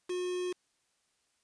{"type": "tone with quantisation", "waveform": "triangle", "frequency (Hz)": 361.4, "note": "F#4", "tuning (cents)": -41, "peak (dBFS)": -30, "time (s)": [0.09, 0.53], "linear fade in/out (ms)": 10, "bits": 7, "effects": ["white hiss -75 dBFS RMS until 1.43 s", "resampled to 22050 Hz"]}